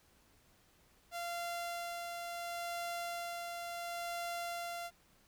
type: tone with tremolo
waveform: sawtooth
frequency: 690 Hz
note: F5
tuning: 21 cents flat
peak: -34 dBFS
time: 1.11-4.91 s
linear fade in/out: 50 ms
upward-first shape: sine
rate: 0.71 Hz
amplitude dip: 30%
effects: pink hiss -68 dBFS RMS until 5.27 s